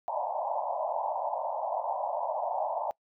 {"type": "band-pass noise", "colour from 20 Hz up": "pink", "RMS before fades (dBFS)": -32, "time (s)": [0.08, 2.91], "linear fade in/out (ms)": 0, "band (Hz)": [580, 980], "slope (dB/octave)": 96, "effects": ["noise-tail reverb RT60 0.1 s tail -23 dB re dry"]}